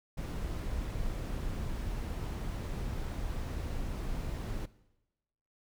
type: noise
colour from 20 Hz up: brown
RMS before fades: -36 dBFS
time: 0.17-4.66 s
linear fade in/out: 10 ms
effects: noise-tail reverb RT60 1.0 s tail -19 dB re dry